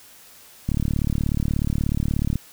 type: click train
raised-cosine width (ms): 5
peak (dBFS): -10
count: 62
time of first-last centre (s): 0.69-2.357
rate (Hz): 36.6
effects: white hiss -48 dBFS RMS until 2.52 s